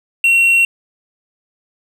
triangle tone, 2732 Hz, F7, 39 cents flat, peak -7 dBFS, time 0.24-0.65 s, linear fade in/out 2 ms, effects none

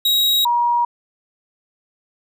45% pulse / sine tone pair in turn, 3817 / 954.2 Hz, A#7 / A#5, +40 / +40 cents, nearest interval 2 octaves, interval 2400 cents, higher first, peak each -14 dBFS, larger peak neither, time 0.05-0.45 / 0.45-0.85 s, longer neither, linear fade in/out 5 ms, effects none

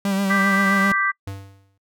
45% pulse tone with vibrato, 196 Hz, G3, in tune, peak -19 dBFS, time 0.05-0.92 s, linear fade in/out 2 ms, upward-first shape sine, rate 7.6 Hz, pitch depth 35 cents each way
sine chord, G major, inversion second, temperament equal, 1174.7 / 1568 / 1975.5 Hz, D6 / G6 / B6, 0 / 0 / 0 cents, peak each -22 dBFS, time 0.29-1.12 s, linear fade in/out 20 ms
square tone with exponential decay, 98 Hz, G2, in tune, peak -27 dBFS, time 1.27-1.78 s, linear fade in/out 5 ms, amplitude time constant 110 ms
effects noise-tail reverb RT60 0.1 s tail -25 dB re dry

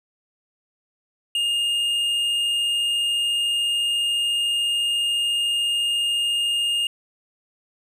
triangle tone with tanh clipping, 2831 Hz, F7, 23 cents sharp, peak -21 dBFS, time 1.35-6.87 s, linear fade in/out 2 ms, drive 11 dB, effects none

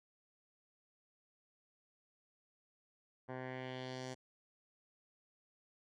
10% pulse tone with low-pass filter sweep, 128.7 Hz, C3, 28 cents flat, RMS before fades -45 dBFS, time 3.28-4.15 s, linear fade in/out 20 ms, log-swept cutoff 1300 to 7100 Hz, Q 1.9, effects none

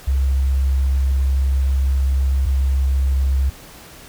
sine tone pair in turn, 67.1 / 67.1 Hz, C2 / C2, +44 / +44 cents, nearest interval unison, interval 0 cents, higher neither, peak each -14 dBFS, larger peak neither, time 0.07-2.46 / 2.46-3.5 s, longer first, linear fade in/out 10 ms, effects pink hiss -41 dBFS RMS until 4.08 s

